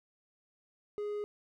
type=tone; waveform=triangle; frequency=415.3 Hz; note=G#4; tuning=in tune; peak=-32 dBFS; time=0.98-1.24 s; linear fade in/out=0 ms; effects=none